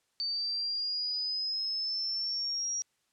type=exponential sweep; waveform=sine; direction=up; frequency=4567 to 5700 Hz; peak=-30 dBFS; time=0.2-2.82 s; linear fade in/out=0 ms; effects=white hiss -75 dBFS RMS until 3.12 s + low-pass 9000 Hz 12 dB/octave